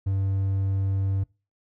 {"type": "tone", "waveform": "triangle", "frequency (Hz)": 97.1, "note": "G2", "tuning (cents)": -16, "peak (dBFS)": -20, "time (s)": [0.06, 1.24], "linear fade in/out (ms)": 10, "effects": ["noise-tail reverb RT60 0.3 s tail -23 dB re dry"]}